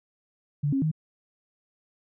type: tone with pitch steps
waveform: sine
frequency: 145 / 271.4 / 156.6 Hz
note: D3 / C#4 / D#3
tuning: -22 / -36 / +11 cents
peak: -22 dBFS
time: 0.63-0.915 s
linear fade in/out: 10 ms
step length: 95 ms
effects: none